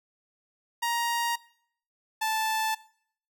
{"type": "tone pair in turn", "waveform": "sawtooth", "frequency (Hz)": [940, 878.1], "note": ["A#5", "A5"], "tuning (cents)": [14, -4], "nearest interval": "minor second", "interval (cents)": 118, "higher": "first", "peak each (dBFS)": -22, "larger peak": "neither", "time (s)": [[0.82, 1.36], [2.21, 2.75]], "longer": "neither", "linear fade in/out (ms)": 10, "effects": ["noise-tail reverb RT60 0.6 s tail -21 dB re dry"]}